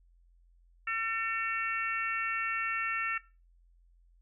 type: harmonic tone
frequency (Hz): 450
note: A4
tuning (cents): +39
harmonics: 3 / 4 / 5 / 6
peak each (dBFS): -35 / -36 / -37 / -38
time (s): 0.87-3.18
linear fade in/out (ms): 5
effects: noise-tail reverb RT60 0.3 s tail -18 dB re dry + added 43 Hz sine -60 dBFS peak until 4.21 s